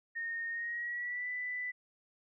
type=tone with pitch glide; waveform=sine; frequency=1844 to 1987.8 Hz; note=A#6 to B6; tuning=-19 to +11 cents; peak=-35 dBFS; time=0.15-1.72 s; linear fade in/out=20 ms; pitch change=+130 cents; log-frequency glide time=0.5-1.29 s; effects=none